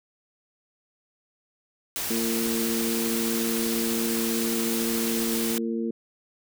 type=noise; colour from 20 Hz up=white; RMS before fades=-30 dBFS; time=1.96-5.58 s; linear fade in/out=0 ms
type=harmonic tone; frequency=114.4 Hz; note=A#2; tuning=32 cents flat; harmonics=2 / 3 / 4; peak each=-27 / -31 / -33 dBFS; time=2.1-5.91 s; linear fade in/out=5 ms
effects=none